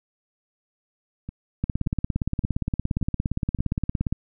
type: two click trains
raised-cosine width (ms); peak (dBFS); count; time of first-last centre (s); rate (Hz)
5; -21 / -11; 5 / 44; 1.29-3.589 / 1.64-4.126; 1.74 / 17.3
effects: none